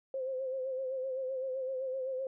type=tone with vibrato; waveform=sine; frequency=523.3 Hz; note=C5; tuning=in tune; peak=-33 dBFS; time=0.14-2.27 s; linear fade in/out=2 ms; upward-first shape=sine; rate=7.8 Hz; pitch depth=48 cents each way; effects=none